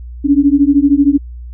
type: beating tone pair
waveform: sine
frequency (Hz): 277.2 / 290.2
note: C#4 / D4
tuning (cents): 0 / -21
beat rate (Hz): 13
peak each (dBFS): -10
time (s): 0.24-1.18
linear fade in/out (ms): 20
effects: added 60 Hz sine -26 dBFS peak until 1.53 s

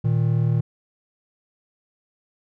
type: tone pair together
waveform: triangle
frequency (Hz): 117.2 / 156.44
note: A#2 / D#3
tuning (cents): +10 / +10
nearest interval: perfect fourth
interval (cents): 500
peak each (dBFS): -17 / -20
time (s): 0.04-0.61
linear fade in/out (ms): 10
effects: none

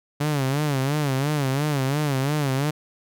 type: tone with vibrato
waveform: sawtooth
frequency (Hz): 141.4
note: C#3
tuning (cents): +35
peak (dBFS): -17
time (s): 0.2-2.71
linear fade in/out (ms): 10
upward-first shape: sine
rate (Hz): 2.9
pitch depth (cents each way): 130
effects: none

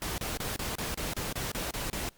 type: noise bursts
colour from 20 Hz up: pink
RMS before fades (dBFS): -34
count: 11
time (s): 0.02-2.09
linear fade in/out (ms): 0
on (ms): 160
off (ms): 31
effects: pink hiss -62 dBFS RMS until 2.17 s + Opus 48 kbps

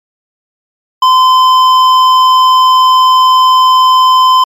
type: tone with hard clipping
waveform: triangle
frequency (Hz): 1027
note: C6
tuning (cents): -33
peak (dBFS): -5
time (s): 1.02-4.44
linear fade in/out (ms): 5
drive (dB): 13
effects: MP3 96 kbps

